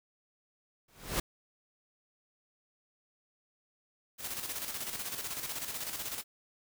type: noise with exponential growth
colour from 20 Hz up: pink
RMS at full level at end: -28 dBFS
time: 0.88-1.2 s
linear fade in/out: 5 ms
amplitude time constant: 68 ms
type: noise with tremolo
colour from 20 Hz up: white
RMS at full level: -37 dBFS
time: 4.18-6.24 s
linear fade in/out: 50 ms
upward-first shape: square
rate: 16 Hz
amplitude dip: 50%
effects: none